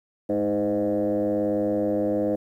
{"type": "tone with frequency modulation", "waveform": "sine", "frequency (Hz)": 412.9, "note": "G#4", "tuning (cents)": -10, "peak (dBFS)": -20, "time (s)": [0.29, 2.36], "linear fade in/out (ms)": 10, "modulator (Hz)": 101, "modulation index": 2, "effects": ["tanh soft clip ceiling -16 dBFS", "10-bit"]}